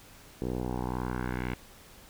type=tone with low-pass filter sweep; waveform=10% pulse; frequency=62 Hz; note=B1; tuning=7 cents sharp; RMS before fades=-33 dBFS; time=0.42-1.54 s; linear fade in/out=0 ms; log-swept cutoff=490 to 2400 Hz; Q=2.2; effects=pink hiss -53 dBFS RMS until 2.09 s